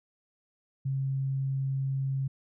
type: tone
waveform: sine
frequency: 135.1 Hz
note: C#3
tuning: 44 cents flat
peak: -27 dBFS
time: 0.85-2.28 s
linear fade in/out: 10 ms
effects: none